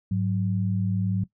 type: tone pair together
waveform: sine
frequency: 103.83 / 185 Hz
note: G#2 / F#3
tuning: 0 / 0 cents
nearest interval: minor seventh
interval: 1000 cents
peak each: -25 dBFS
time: 0.11-1.24 s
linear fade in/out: 5 ms
effects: noise-tail reverb RT60 0.1 s tail -17 dB re dry